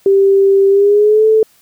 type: tone with pitch glide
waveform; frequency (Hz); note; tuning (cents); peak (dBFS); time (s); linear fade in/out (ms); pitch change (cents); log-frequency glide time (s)
sine; 392.2 to 437.7; G4 to A4; +1 to -9; -6; 0.06-1.43; 2; +190; 0.69-1.26
effects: white hiss -51 dBFS RMS until 1.61 s